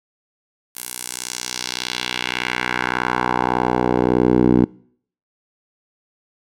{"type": "tone with band-pass filter sweep", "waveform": "10% pulse", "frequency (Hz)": 61.74, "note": "B1", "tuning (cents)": 0, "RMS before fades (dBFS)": -20, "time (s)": [0.75, 4.65], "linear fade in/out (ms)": 10, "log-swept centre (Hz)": [12000, 280], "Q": 1.5, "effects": ["noise-tail reverb RT60 0.6 s tail -24 dB re dry"]}